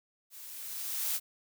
blue noise with level ramp, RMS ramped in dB -49 to -30 dBFS, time 0.3-1.2 s, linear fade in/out 50 ms, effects none

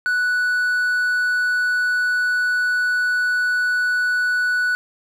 triangle tone, 1480 Hz, F#6, in tune, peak -15 dBFS, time 0.06-4.75 s, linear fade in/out 0 ms, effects none

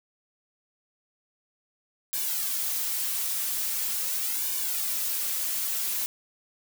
blue noise with flanger, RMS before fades -29 dBFS, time 2.13-6.06 s, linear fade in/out 0 ms, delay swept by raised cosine 1.5 to 4.9 ms, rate 0.42 Hz, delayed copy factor -0.85, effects none

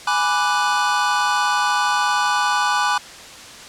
square chord, G# half-diminished seventh, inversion none, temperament equal with one note detuned, 830.6 / 987.8 / 1174.7 / 1484.3 Hz, G#5 / B5 / D6 / F#6, 0 / 0 / 0 / +5 cents, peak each -23 dBFS, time 0.07-2.98 s, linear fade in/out 5 ms, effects white hiss -38 dBFS RMS until 3.68 s + low-pass 7000 Hz 12 dB/octave

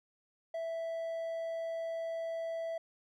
triangle tone, 659.3 Hz, E5, in tune, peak -33 dBFS, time 0.54-2.78 s, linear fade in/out 5 ms, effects none

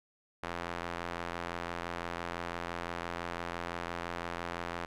sawtooth tone with band-pass filter, 85.9 Hz, F2, 28 cents flat, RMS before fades -39 dBFS, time 0.43-4.86 s, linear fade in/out 5 ms, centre 1300 Hz, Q 0.76, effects none

